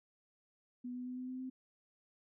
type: tone with pitch steps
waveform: sine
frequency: 246.9 / 249.2 / 251.5 / 253.8 / 256.2 / 258.6 Hz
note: B3 / B3 / B3 / B3 / C4 / C4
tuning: 0 / +16 / +32 / +47 / -36 / -20 cents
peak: -40 dBFS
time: 0.84-1.5 s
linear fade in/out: 10 ms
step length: 110 ms
effects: none

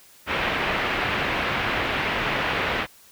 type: low-pass noise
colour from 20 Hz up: white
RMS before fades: -25 dBFS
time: 0.26-2.87 s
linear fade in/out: 50 ms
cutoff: 2700 Hz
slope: 24 dB/octave
effects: white hiss -52 dBFS RMS until 3.11 s

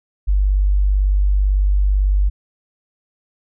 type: tone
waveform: sine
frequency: 49 Hz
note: G1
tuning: in tune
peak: -12 dBFS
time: 0.27-2.3 s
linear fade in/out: 20 ms
effects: none

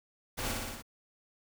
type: noise with echo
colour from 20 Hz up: pink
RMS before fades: -36 dBFS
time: 0.37-0.53 s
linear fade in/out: 20 ms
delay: 59 ms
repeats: 5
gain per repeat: -2 dB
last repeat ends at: 0.825 s
effects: none

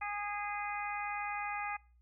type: harmonic tone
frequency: 411.7 Hz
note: G#4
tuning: 15 cents flat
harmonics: 2 / 3 / 4 / 5 / 6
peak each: -39 / -42 / -46 / -42 / -43 dBFS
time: 0.01-1.77 s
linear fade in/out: 10 ms
effects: noise-tail reverb RT60 0.4 s tail -25 dB re dry + added 60 Hz sine -62 dBFS peak until 2.01 s

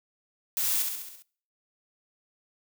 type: noise with echo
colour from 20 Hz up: blue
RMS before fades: -28 dBFS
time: 0.57-0.82 s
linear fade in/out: 0 ms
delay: 67 ms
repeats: 6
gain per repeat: -4 dB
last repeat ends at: 1.222 s
effects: noise-tail reverb RT60 0.5 s tail -23 dB re dry

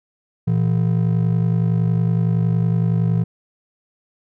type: ring-modulated tone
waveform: triangle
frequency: 142.7 Hz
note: D3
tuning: 49 cents flat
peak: -10 dBFS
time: 0.47-3.24 s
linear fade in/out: 10 ms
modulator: 25.4 Hz
effects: none

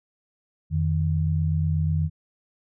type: tone pair together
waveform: sine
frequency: 87.31 / 155.56 Hz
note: F2 / D#3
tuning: 0 / 0 cents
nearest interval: minor seventh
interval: 1000 cents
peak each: -23 dBFS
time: 0.7-2.1 s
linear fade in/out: 50 ms
effects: none

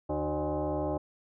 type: tone with frequency modulation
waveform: sine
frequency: 149.8 Hz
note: D3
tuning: 35 cents sharp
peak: -28 dBFS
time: 0.09-0.98 s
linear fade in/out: 10 ms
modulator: 226 Hz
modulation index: 3
effects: none

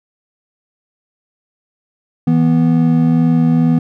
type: tone pair together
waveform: triangle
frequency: 162.9 / 245.1 Hz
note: E3 / B3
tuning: -20 / -13 cents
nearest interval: perfect fifth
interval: 707 cents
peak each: -10 dBFS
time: 2.27-3.79 s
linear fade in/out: 5 ms
effects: none

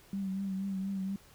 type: tone with vibrato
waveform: sine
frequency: 193.5 Hz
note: G3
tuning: 22 cents flat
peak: -32 dBFS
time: 0.13-1.16 s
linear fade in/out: 2 ms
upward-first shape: triangle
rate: 4.2 Hz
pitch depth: 45 cents each way
effects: pink hiss -59 dBFS RMS until 1.34 s

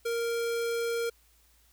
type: tone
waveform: square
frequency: 465.9 Hz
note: A#4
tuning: 1 cent flat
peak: -29 dBFS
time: 0.05-1.1 s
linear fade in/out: 10 ms
effects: added 57 Hz sine -64 dBFS peak until 1.72 s + white hiss -65 dBFS RMS until 1.72 s

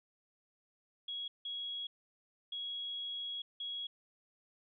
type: tone bursts at uneven times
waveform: sine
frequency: 3322 Hz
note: G#7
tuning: in tune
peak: -38 dBFS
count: 4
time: 1.08-1.28 / 1.45-1.87 / 2.52-3.42 / 3.6-3.87 s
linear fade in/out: 5 ms
effects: none

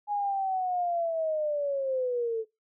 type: linear sweep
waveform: sine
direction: down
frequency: 833 to 437.7 Hz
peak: -26 dBFS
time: 0.07-2.45 s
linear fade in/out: 50 ms
effects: noise-tail reverb RT60 0.2 s tail -19 dB re dry

